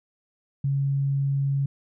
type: tone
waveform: sine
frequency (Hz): 138.59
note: C#3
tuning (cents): 0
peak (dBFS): -21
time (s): 0.64-1.66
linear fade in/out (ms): 5
effects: none